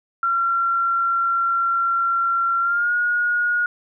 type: tone with pitch glide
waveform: sine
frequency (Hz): 1368 to 1441.8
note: F6 to F#6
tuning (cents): -36 to -45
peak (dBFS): -17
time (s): 0.23-3.66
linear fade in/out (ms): 2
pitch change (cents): +91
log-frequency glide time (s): 2.61-2.93
effects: none